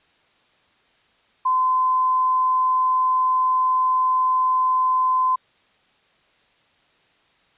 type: tone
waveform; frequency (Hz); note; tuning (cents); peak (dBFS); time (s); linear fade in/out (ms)
sine; 1026; C6; -34; -16; 1.45-5.36; 10
effects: white hiss -60 dBFS RMS until 7.57 s + resampled to 8000 Hz